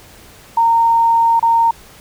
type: tone with dropouts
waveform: sine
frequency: 921 Hz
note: A#5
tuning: 21 cents flat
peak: -9 dBFS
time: 0.57-1.71 s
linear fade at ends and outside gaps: 5 ms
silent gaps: 1.396-1.426 s
effects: pink hiss -42 dBFS RMS until 2 s